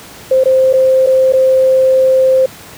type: tone with dropouts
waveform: sine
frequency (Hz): 523.3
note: C5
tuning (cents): 0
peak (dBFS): -6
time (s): 0.31-2.46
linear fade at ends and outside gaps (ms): 5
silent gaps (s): 0.438-0.456 / 0.729-0.736 / 1.064-1.07 / 1.325-1.334
effects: pink hiss -34 dBFS RMS until 2.77 s + high-pass 80 Hz 12 dB/octave